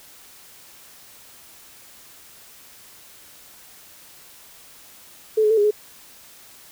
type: tone with pitch steps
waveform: sine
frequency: 435.5 / 424.9 / 445.3 / 411.7 / 421.7 Hz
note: A4 / G#4 / A4 / G#4 / G#4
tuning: -18 / +40 / +21 / -15 / +26 cents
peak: -14 dBFS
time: 5.37-5.71 s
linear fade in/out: 10 ms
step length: 68 ms
effects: white hiss -47 dBFS RMS until 6.71 s